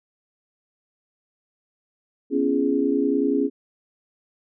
sine chord, C# minor seventh, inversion third, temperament equal with one note detuned, 246.9 / 277.2 / 338.1 / 415.3 Hz, B3 / C#4 / E4 / G#4, 0 / 0 / +44 / 0 cents, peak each -27 / -21 / -27 / -24 dBFS, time 2.3-3.5 s, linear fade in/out 50 ms, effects none

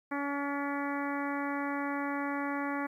harmonic tone with a mistuned harmonic, 283.1 Hz, C#4, 37 cents sharp, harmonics 1 / 2 / 3 / 4 / 5 / 6 / 7 / 8, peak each -34 / -41 / -39 / -40 / -42 / -43 / -43 / -48 dBFS, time 0.11-2.87 s, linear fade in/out 10 ms, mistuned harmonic 6, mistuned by +16 cents, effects 11-bit

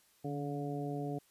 harmonic tone with a mistuned harmonic, 143 Hz, D3, 46 cents flat, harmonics 1 / 2 / 3 / 4 / 5, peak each -39 / -40 / -42 / -48 / -44 dBFS, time 0.24-1.19 s, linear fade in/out 10 ms, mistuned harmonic 1, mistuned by +52 cents, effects white hiss -68 dBFS RMS until 1.3 s + resampled to 32000 Hz

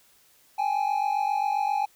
triangle tone pair together, 798.5 / 846 Hz, G5 / G#5, +32 / +32 cents, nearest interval minor second, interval 100 cents, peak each -24 dBFS, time 0.58-1.86 s, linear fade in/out 10 ms, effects white hiss -60 dBFS RMS until 1.95 s

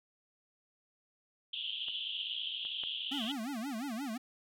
white band-pass noise, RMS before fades -39 dBFS, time 1.53-3.32 s, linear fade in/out 5 ms, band 2900 to 3400 Hz, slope 96 dB/octave
clicks, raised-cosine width 0.5 ms, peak -38 / -39 / -33 / -39 dBFS, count 4, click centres 1.884 / 2.651 / 2.836 / 3.248 s
square tone with vibrato, 249.9 Hz, B3, 21 cents sharp, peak -37 dBFS, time 3.11-4.18 s, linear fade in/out 10 ms, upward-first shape sine, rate 5.7 Hz, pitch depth 260 cents each way
effects none

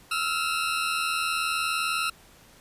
20% pulse tone pair together, 1299.3 / 1379 Hz, E6 / F6, -25 / -22 cents, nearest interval minor second, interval 103 cents, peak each -23 dBFS, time 0.11-2.1 s, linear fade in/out 5 ms, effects pink hiss -54 dBFS RMS until 2.6 s + resampled to 32000 Hz

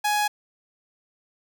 sawtooth tone, 835 Hz, G#5, 9 cents sharp, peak -17 dBFS, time 0.04-0.28 s, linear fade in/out 10 ms, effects none

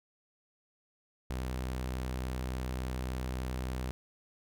sawtooth tone, 63.5 Hz, B1, 49 cents sharp, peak -30 dBFS, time 1.3-3.91 s, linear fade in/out 0 ms, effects none

